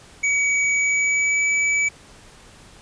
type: tone with pitch glide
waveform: square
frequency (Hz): 2268 to 2294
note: C#7 to D7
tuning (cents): +39 to -41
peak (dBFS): -18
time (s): 0.23-1.89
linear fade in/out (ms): 10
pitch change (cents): +20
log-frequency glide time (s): 0.7-1.45
effects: pink hiss -47 dBFS RMS until 2.81 s + resampled to 22050 Hz